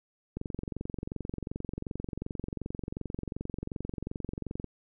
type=click train; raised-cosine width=3 ms; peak=-22 dBFS; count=98; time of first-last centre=0.37-4.643 s; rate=22.7 Hz; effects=none

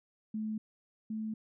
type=tone pair in turn; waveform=sine; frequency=216.6 / 218.2 Hz; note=A3 / A3; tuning=-27 / -14 cents; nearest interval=unison; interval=13 cents; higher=second; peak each=-33 / -34 dBFS; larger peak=first; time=0.34-0.58 / 1.1-1.34 s; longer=neither; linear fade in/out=5 ms; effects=none

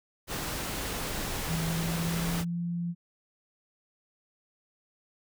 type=noise; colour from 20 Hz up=pink; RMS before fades=-34 dBFS; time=0.27-2.45 s; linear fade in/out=50 ms
type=tone with pitch glide; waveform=sine; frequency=163.2 to 172.21 Hz; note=E3 to F3; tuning=-17 to -24 cents; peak=-29 dBFS; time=1.47-2.95 s; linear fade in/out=50 ms; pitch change=+93 cents; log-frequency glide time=1.62-2.57 s
effects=none

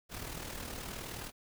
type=noise with amplitude modulation; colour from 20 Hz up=pink; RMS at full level=-40 dBFS; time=0.09-1.32 s; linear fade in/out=50 ms; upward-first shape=sine; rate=39.2 Hz; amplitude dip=55%; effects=none

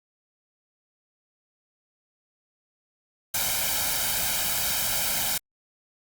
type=noise with comb filter; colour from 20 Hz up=white; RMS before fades=-26 dBFS; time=3.34-5.38 s; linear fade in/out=5 ms; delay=1.3 ms; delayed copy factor=+0.75; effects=Opus 48 kbps

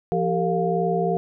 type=tone cluster; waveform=sine; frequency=172.1 / 390.8 / 453.8 / 703 Hz; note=F3 / G4 / A#4 / F5; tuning=-25 / -5 / -47 / +11 cents; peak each=-25 dBFS; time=0.12-1.17 s; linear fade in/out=0 ms; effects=none

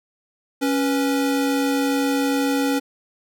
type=tone pair together; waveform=square; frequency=277.2 / 489.5 Hz; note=C#4 / B4; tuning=0 / -15 cents; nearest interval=minor seventh; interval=985 cents; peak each=-20 / -26 dBFS; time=0.61-2.8 s; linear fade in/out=20 ms; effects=none

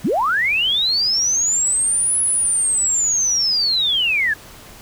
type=linear two-way sweep; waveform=sine; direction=up then down; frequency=132.7 to 10370 to 1640 Hz; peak=-15 dBFS; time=0.04-4.34 s; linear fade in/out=10 ms; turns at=2.22 s; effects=pink hiss -41 dBFS RMS until 4.81 s

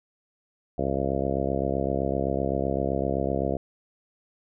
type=harmonic tone; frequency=67.8 Hz; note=C#2; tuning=38 cents flat; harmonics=1 / 2 / 3 / 4 / 5 / 6 / 7 / 8 / 9 / 10; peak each=-33 / -33 / -33 / -33 / -33 / -33 / -33 / -33 / -33 / -33 dBFS; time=0.78-3.57 s; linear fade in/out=5 ms; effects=none

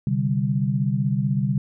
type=chord; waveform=sine; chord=C suspended second; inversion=none; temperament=equal; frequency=130.81 / 146.83 / 196 Hz; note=C3 / D3 / G3; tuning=0 / 0 / 0 cents; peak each=-23 / -24 / -24 dBFS; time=0.07-1.58 s; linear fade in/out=2 ms; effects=none

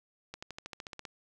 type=accelerating click train; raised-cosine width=0.2 ms; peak=-24 dBFS; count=11; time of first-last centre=0.34-1.052 s; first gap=85 ms; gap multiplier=0.96; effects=none

